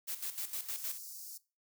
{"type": "noise with tremolo", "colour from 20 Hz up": "blue", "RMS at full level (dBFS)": -38, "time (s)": [0.07, 0.99], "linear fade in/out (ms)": 20, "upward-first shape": "square", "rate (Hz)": 6.5, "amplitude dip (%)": 70}
{"type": "high-pass noise", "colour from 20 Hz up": "white", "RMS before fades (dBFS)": -47, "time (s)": [0.76, 1.38], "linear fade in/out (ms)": 10, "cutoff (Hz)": 4800, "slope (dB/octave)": 48}
{"effects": ["noise-tail reverb RT60 0.3 s tail -20 dB re dry"]}